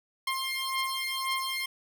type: beating tone pair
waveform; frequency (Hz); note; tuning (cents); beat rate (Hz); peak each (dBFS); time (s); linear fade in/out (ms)
15% pulse; 1059 / 1060.9; C6 / C6; +21 / +24; 1.9; -26; 0.27-1.66; 5
effects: none